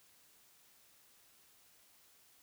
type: silence
effects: white hiss -66 dBFS RMS until 2.42 s